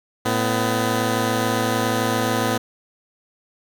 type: tone pair together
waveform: 10% pulse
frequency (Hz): 111.93 / 251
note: A2 / B3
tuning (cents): +30 / +28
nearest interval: octave + major second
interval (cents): 1398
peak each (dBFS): -14 / -13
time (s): 0.25-2.58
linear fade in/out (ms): 10
effects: none

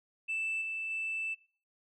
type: tone with level steps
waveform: sine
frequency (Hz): 2645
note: E7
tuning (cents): +5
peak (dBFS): -30 / -34 / -32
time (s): 0.28-1.35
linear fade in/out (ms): 20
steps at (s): 0.61 / 0.9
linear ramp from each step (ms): 10
effects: noise-tail reverb RT60 0.4 s tail -18 dB re dry + tanh soft clip ceiling -29 dBFS

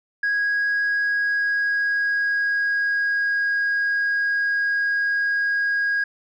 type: tone with pitch glide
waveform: sine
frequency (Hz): 1651 to 1639.6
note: G#6 to G#6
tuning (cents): -11 to -23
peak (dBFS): -17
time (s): 0.23-6.04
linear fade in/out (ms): 5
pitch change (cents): -12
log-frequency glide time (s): 0.96-3.5
effects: tanh soft clip ceiling -17 dBFS

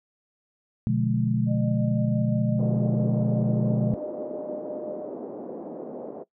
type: chord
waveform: sine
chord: B diminished seventh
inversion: none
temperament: just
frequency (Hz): 123.47 / 148.16 / 177.8 / 213.4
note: B2 / D3 / F3 / Ab3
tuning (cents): 0 / +16 / +31 / +47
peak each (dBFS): -25 / -29 / -29 / -25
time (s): 0.87-3.94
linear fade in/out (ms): 0
type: tone with tremolo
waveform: sine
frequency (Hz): 606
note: D#5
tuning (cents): -46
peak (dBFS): -32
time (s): 1.46-5.09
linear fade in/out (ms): 50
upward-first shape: sine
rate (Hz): 5.9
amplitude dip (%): 35
type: band-pass noise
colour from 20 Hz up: pink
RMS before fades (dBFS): -36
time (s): 2.58-6.24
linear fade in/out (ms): 20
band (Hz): 260 to 600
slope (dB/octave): 24
effects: noise-tail reverb RT60 0.1 s tail -18 dB re dry

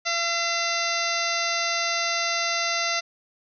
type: harmonic tone with a mistuned harmonic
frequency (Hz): 680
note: F5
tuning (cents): -46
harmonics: 1 / 2 / 3 / 4 / 5 / 6 / 7 / 8 / 9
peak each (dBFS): -31 / -30 / -29 / -32 / -36 / -34 / -31 / -36 / -32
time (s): 0.05-3.01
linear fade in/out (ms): 20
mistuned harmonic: 5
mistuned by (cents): +85
effects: none

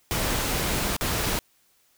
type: noise with dropouts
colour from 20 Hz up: pink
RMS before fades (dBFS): -26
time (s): 0.11-1.39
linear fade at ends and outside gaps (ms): 0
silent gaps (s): 0.965-1.01
effects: white hiss -64 dBFS RMS until 1.97 s

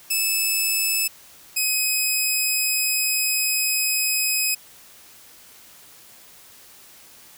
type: tone pair in turn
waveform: 10% pulse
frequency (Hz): 2612 / 2530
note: E7 / D#7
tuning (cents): -17 / +28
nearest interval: minor second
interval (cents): 55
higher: first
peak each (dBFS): -11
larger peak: neither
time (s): 0.1-1.08 / 1.56-4.55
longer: second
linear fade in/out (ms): 10
effects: white hiss -48 dBFS RMS until 7.37 s

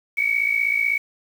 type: tone pair together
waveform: sine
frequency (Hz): 2226 / 2282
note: C#7 / C#7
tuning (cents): +7 / +50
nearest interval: unison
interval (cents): 43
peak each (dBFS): -21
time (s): 0.17-0.98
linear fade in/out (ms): 10
effects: 7-bit

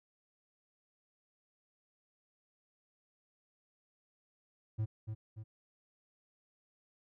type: tone with echo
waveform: triangle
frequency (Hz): 108.9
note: A2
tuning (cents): -17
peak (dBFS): -29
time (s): 4.78-4.86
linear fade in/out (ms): 20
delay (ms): 290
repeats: 2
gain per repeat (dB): -6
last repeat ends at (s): 5.44
effects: none

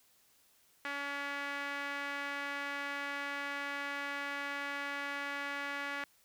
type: tone with band-pass filter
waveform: sawtooth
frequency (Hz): 283.1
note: C#4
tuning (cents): +37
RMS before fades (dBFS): -39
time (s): 0.85-6.04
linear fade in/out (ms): 0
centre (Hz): 1800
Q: 2
effects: white hiss -68 dBFS RMS until 6.24 s

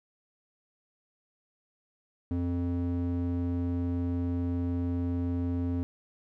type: tone with band-pass filter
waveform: square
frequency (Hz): 87.31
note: F2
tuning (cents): 0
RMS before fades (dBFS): -30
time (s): 2.31-5.83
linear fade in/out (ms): 0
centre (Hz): 200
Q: 3
effects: none

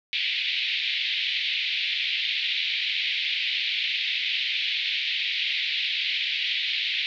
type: band-pass noise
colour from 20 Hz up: white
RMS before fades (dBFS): -27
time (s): 0.13-7.06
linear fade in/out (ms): 0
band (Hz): 2100 to 3900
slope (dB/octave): 48
effects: none

